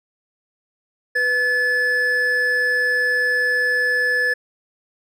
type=tone pair together; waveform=triangle; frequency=495.7 / 1725 Hz; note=B4 / A6; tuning=+6 / -35 cents; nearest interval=octave + minor seventh; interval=2159 cents; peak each=-24 / -15 dBFS; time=1.15-4.34 s; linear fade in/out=10 ms; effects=none